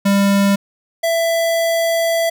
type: tone pair in turn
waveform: square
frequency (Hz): 198.9 / 665.2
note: G3 / E5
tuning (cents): +25 / +16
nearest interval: octave + major sixth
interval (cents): 2091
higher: second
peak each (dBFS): -12 / -15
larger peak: first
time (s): 0.05-0.56 / 1.03-2.3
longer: second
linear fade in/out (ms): 10
effects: none